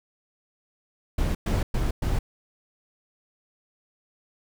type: noise bursts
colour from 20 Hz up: brown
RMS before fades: -24 dBFS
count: 4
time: 1.18-2.19 s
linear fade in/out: 5 ms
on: 170 ms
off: 110 ms
effects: none